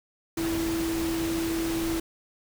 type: tone in noise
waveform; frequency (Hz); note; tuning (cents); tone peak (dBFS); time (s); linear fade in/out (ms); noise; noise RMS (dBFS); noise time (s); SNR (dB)
sine; 329.6; E4; 0; -26; 0.37-2; 5; pink; -34; 0.37-2; +5
effects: none